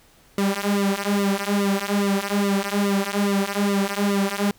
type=tone with flanger; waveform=sawtooth; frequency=200.2 Hz; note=G3; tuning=37 cents sharp; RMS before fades=-22 dBFS; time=0.38-4.51 s; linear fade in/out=2 ms; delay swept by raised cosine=1.2 to 5.3 ms; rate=2.4 Hz; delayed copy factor=-0.9; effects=pink hiss -55 dBFS RMS until 4.58 s